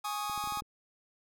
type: chord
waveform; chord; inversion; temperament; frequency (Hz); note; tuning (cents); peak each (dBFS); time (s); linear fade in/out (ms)
45% pulse; Ab suspended fourth; none; just; 830.6 / 1107.5 / 1245.9; Ab5 / Db6 / Eb6; 0 / -2 / +2; -37 / -41 / -37; 0.04-0.61; 10
type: clicks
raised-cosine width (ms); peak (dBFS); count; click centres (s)
3; -36; 7; 0.297 / 0.377 / 0.44 / 0.474 / 0.523 / 0.573 / 0.621
effects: none